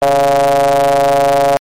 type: ring-modulated tone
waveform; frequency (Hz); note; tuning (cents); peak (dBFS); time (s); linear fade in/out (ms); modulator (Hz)
square; 68.4; C#2; -23; -6; 0.02-1.57; 0; 628
effects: MP3 64 kbps